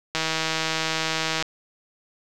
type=click train; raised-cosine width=0.2 ms; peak=-7 dBFS; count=205; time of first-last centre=0.15-1.425 s; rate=160 Hz; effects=none